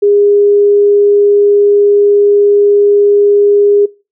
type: tone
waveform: sine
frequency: 408.3 Hz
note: G#4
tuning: 29 cents flat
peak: -5 dBFS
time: 0.02-3.86 s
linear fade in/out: 10 ms
effects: noise-tail reverb RT60 0.3 s tail -22 dB re dry